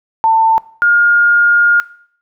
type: tone pair in turn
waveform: sine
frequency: 894 / 1419.1 Hz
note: A5 / F6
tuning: +27 / +27 cents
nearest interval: minor sixth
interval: 800 cents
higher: second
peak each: -7 dBFS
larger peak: neither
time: 0.24-0.58 / 0.82-1.8 s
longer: second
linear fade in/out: 0 ms
effects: noise-tail reverb RT60 0.6 s tail -20 dB re dry